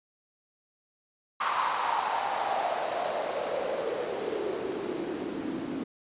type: noise with band-pass filter sweep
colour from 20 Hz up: white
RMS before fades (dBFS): -31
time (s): 1.4-5.84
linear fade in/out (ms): 10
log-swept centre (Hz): 1100 to 260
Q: 4.8
effects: resampled to 8000 Hz